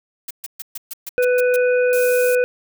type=noise bursts; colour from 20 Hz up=blue; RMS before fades=-29 dBFS; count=9; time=0.28-1.563 s; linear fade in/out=5 ms; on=27 ms; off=130 ms
type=harmonic tone; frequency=496.8 Hz; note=B4; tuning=10 cents sharp; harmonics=1 / 3 / 5; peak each=-14 / -24 / -28 dBFS; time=1.18-2.44 s; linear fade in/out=0 ms
type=high-pass noise; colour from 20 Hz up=white; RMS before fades=-29 dBFS; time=1.93-2.35 s; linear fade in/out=0 ms; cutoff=7000 Hz; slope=12 dB/octave
effects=none